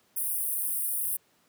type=high-pass noise; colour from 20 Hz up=pink; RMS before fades=-30 dBFS; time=0.16-1.17 s; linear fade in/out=10 ms; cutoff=9100 Hz; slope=96 dB/octave; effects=pink hiss -66 dBFS RMS until 1.48 s + high-pass 150 Hz 12 dB/octave